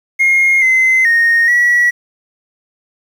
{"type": "tone with pitch steps", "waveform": "triangle", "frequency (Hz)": [2140, 2057, 1855, 1933], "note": ["C7", "C7", "A#6", "B6"], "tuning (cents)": [38, -30, -9, -38], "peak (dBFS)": -5, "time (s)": [0.19, 1.91], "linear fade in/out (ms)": 20, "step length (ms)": 430, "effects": ["tanh soft clip ceiling -4 dBFS", "7-bit"]}